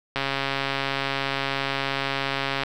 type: click train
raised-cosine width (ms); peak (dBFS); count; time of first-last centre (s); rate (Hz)
0.3; -9; 340; 0.16-2.634; 137
effects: 8-bit